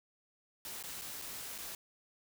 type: noise with dropouts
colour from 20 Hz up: white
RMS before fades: -44 dBFS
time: 0.65-1.75 s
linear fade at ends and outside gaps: 1 ms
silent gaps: 0.827-0.837 / 1.014-1.018 / 1.216-1.22 / 1.58-1.585 s
effects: none